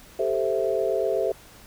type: chord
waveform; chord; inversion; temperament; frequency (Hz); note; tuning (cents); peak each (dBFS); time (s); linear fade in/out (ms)
sine; A minor seventh; third; equal; 392 / 440 / 523.3 / 659.3; G4 / A4 / C5 / E5; 0 / 0 / 0 / 0; -27; 0.19-1.32; 5
effects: pink hiss -49 dBFS RMS until 1.66 s